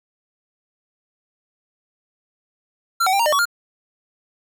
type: tone with pitch steps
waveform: square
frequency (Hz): 1366 / 753 / 792 / 930 / 604 / 1125 / 1407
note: F6 / F#5 / G5 / A#5 / D5 / C#6 / F6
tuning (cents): -39 / +30 / +18 / -4 / +48 / +25 / +12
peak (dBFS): -16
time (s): 3-3.455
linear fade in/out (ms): 10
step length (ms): 65
effects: none